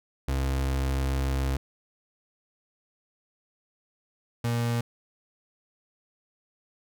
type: tone pair in turn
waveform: 35% pulse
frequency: 66.9 / 118.17 Hz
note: C2 / A#2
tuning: +39 / +24 cents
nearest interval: minor seventh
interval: 985 cents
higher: second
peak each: -23 dBFS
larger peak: neither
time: 0.28-1.57 / 4.44-4.81 s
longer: first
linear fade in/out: 5 ms
effects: none